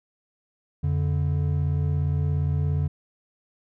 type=tone pair together; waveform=triangle; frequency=87 / 144.19 Hz; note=F2 / D3; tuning=-6 / -31 cents; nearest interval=major sixth; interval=875 cents; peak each=-22 dBFS; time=0.83-2.88 s; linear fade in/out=10 ms; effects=none